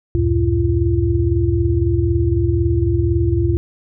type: tone cluster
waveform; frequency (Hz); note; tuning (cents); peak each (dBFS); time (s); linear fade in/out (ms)
sine; 71.9 / 89.8 / 113.7 / 341.4; D2 / F2 / A#2 / F4; -36 / +49 / -43 / -39; -19; 0.15-3.57; 0
effects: none